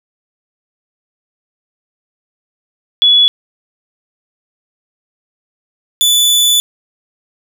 sine / sawtooth tone pair in turn, 3400 / 3477 Hz, G#7 / A7, +40 / -21 cents, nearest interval unison, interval 39 cents, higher second, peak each -5 dBFS, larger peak neither, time 3.02-3.28 / 6.01-6.6 s, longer second, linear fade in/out 0 ms, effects none

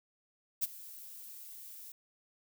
violet noise with ADSR envelope, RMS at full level -29 dBFS, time 0.61-1.92 s, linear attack 25 ms, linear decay 25 ms, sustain -20 dB, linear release 3 ms, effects none

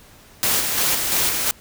white noise with tremolo, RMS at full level -19 dBFS, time 0.43-1.51 s, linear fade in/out 0 ms, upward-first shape square, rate 2.9 Hz, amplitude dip 35%, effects pink hiss -48 dBFS RMS until 1.6 s

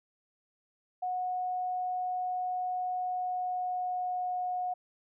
sine tone with pitch glide, 731 to 726.8 Hz, F#5 to F#5, -21 to -31 cents, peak -30 dBFS, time 1.02-4.74 s, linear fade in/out 10 ms, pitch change -10 cents, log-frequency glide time 2.96-4.39 s, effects none

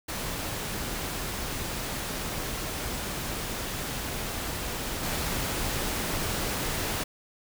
pink noise with level steps, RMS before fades -33 / -30 dBFS, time 0.08-7.04 s, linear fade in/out 10 ms, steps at 5.03 s, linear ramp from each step 5 ms, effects none

